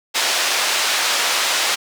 white band-pass noise, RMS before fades -19 dBFS, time 0.14-1.76 s, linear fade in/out 20 ms, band 570 to 5200 Hz, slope 12 dB/octave, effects none

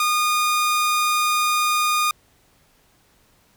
sawtooth tone, 1223 Hz, D#6, 30 cents flat, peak -14 dBFS, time 0-2.11 s, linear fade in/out 2 ms, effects pink hiss -59 dBFS RMS until 3.56 s

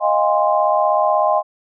sine chord, F minor seventh, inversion third, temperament equal with one note detuned, 622.3 / 698.5 / 814.9 / 1046.5 Hz, Eb5 / F5 / Ab5 / C6, 0 / 0 / -33 / 0 cents, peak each -17 / -20 / -19 / -19 dBFS, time 0-1.43 s, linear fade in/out 50 ms, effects none

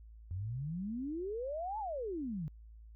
sine exponential two-way sweep, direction up then down, 85.2 to 892 to 144 Hz, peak -36 dBFS, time 0.31-2.48 s, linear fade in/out 0 ms, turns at 1.79 s, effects added 55 Hz sine -51 dBFS peak until 2.95 s

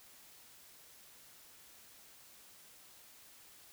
silence, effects white hiss -59 dBFS RMS until 3.72 s

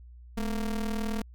square ring-modulated tone, 115.9 Hz, A#2, 10 cents flat, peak -26 dBFS, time 0.37-1.22 s, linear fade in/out 5 ms, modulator 96.1 Hz, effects added 60 Hz sine -46 dBFS peak until 1.34 s

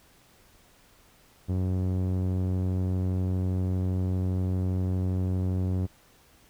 sawtooth tone with low-pass filter, 92.5 Hz, F#2, in tune, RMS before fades -27 dBFS, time 1.48-5.87 s, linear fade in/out 20 ms, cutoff 390 Hz, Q 0.57, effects pink hiss -59 dBFS RMS until 6.49 s

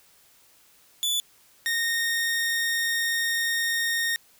sawtooth tone pair in turn, 3469 / 1848.3 Hz, A7 / A#6, -25 / -15 cents, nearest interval major seventh, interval 1090 cents, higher first, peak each -20 dBFS, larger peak neither, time 1.03-1.2 / 1.66-4.16 s, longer second, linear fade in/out 0 ms, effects white hiss -58 dBFS RMS until 4.39 s

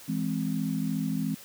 sine chord, E augmented, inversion none, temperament equal, 164.81 / 207.7 / 261.6 Hz, E3 / G#3 / B#3, 0 / 0 / 0 cents, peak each -31 dBFS, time 0.08-1.35 s, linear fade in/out 10 ms, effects white hiss -48 dBFS RMS until 1.44 s

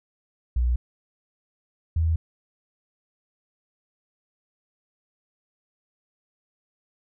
sine tone pair in turn, 60.7 / 81.28 Hz, B1 / E2, -29 / -24 cents, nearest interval perfect fourth, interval 505 cents, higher second, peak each -19 / -19 dBFS, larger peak neither, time 0.56-0.76 / 1.96-2.16 s, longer neither, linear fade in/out 5 ms, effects none

